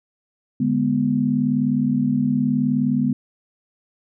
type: chord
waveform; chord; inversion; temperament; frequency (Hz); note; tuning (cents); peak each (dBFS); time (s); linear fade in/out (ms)
sine; G# diminished; second; equal; 146.83 / 207.7 / 246.9; D3 / G#3 / B3; 0 / 0 / 0; -24 / -22 / -19; 0.6-3.13; 5
effects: none